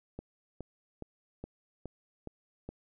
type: click train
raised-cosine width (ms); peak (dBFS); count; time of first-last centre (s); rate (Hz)
2; -27; 7; 0.19-2.69; 2.4
effects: none